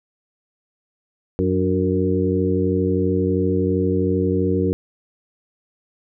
harmonic tone with a mistuned harmonic, 92.5 Hz, F#2, in tune, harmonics 1 / 2 / 3 / 4 / 5, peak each -23 / -23 / -23 / -23 / -23 dBFS, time 1.39-4.73 s, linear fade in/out 0 ms, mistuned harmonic 3, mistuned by +59 cents, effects none

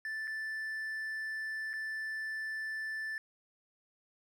triangle tone with dropouts, 1760 Hz, A6, in tune, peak -34 dBFS, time 0.05-3.18 s, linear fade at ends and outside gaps 1 ms, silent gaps 0.273-0.277 / 1.732-1.737 s, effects none

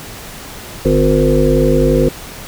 harmonic tone with a mistuned harmonic, 51.4 Hz, G#1, 17 cents flat, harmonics 1 / 3 / 5 / 7 / 9 / 10, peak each -16 / -16 / -16 / -16 / -16 / -16 dBFS, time 0.85-2.09 s, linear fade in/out 5 ms, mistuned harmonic 3, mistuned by -40 cents, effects pink hiss -31 dBFS RMS until 2.47 s

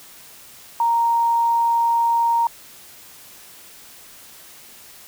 sine tone, 931 Hz, A#5, 2 cents flat, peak -15 dBFS, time 0.8-2.47 s, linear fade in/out 2 ms, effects white hiss -44 dBFS RMS until 5.07 s

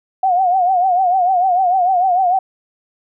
sine tone with vibrato, 735 Hz, F#5, 12 cents flat, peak -11 dBFS, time 0.23-2.39 s, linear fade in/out 5 ms, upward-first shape triangle, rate 6.7 Hz, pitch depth 110 cents each way, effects none

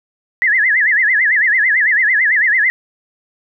sine tone with vibrato, 1864.7 Hz, A#6, in tune, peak -10 dBFS, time 0.42-2.7 s, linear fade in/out 0 ms, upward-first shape sine, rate 9 Hz, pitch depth 200 cents each way, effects none

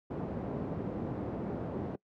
pink band-pass noise, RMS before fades -37 dBFS, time 0.1-1.96 s, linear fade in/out 10 ms, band 130 to 520 Hz, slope 12 dB/octave, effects noise-tail reverb RT60 0.1 s tail -23 dB re dry

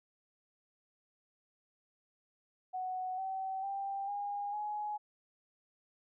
sine tone with pitch steps, 742 / 765.1 / 788.9 / 813.4 / 838.7 Hz, F#5 / G5 / G5 / G#5 / G#5, +5 / -42 / +11 / -36 / +17 cents, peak -35 dBFS, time 2.73-4.98 s, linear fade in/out 20 ms, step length 450 ms, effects none

